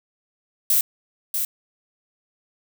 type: noise with echo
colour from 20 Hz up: violet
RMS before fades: -18 dBFS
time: 0.7-0.81 s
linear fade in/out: 2 ms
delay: 640 ms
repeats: 1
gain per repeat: -6 dB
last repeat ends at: 1.45 s
effects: none